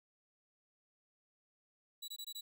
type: tone bursts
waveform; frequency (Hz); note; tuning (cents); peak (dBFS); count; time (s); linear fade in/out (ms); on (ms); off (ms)
sawtooth; 3922; B7; -13; -40; 5; 2.02-2.41; 10; 62; 20
effects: none